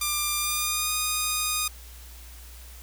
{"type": "tone with pitch glide", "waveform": "5% pulse", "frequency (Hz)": [1193, 1233.6], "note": ["D6", "D#6"], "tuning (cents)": [27, -15], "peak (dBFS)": -13, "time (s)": [0.01, 1.68], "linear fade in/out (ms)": 5, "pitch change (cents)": 58, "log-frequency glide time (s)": [0.38, 0.92], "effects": ["added 60 Hz sine -43 dBFS peak until 2.82 s", "white hiss -49 dBFS RMS until 2.82 s"]}